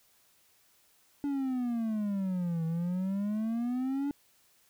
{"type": "exponential two-way sweep", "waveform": "triangle", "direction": "down then up", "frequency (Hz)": [288.6, 161.3, 288.6], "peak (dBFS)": -27, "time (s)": [1.24, 4.11], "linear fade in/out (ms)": 0, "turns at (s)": 2.65, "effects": ["white hiss -66 dBFS RMS until 4.69 s"]}